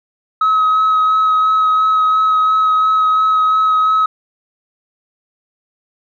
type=tone with vibrato; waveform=sine; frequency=1277 Hz; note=D#6; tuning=45 cents sharp; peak=-8 dBFS; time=0.41-4.06 s; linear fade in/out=5 ms; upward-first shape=sine; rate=2.9 Hz; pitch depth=12 cents each way; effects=tanh soft clip ceiling -8 dBFS